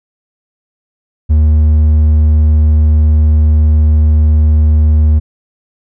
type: tone with hard clipping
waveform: sine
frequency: 76.8 Hz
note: D#2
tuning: 22 cents flat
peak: -6 dBFS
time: 1.29-5.2 s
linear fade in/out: 20 ms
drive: 3 dB
effects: none